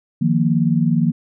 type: chord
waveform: sine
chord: Eb suspended second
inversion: none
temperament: just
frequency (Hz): 155.56 / 175.01 / 233.3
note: Eb3 / F3 / Bb3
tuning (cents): 0 / +4 / +2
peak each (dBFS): -18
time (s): 0.21-1.12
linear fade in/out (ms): 10
effects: none